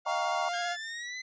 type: tone with vibrato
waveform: sawtooth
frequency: 701 Hz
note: F5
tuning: 6 cents sharp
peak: -27 dBFS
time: 0.05-0.77 s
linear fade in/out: 50 ms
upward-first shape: square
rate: 15 Hz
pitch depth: 12 cents each way
type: chord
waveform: sine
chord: Eb dominant seventh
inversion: none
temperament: just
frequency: 622.3 / 777.8 / 933.4 / 1120.1 Hz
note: Eb5 / G5 / Bb5 / Db6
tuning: 0 / -14 / +2 / +18 cents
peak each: -36 / -36 / -35 / -35 dBFS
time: 0.06-0.49 s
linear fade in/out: 5 ms
type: exponential sweep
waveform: sawtooth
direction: up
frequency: 1606 to 2047 Hz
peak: -33 dBFS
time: 0.53-1.22 s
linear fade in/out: 10 ms
effects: resampled to 16000 Hz